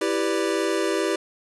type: chord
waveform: square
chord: E minor seventh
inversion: none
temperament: equal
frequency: 329.6 / 392 / 493.9 / 587.3 Hz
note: E4 / G4 / B4 / D5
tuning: 0 / 0 / 0 / 0 cents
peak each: -27 / -26 / -30 / -30 dBFS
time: 0.01-1.16 s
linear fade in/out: 5 ms
effects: resampled to 24000 Hz + 8-bit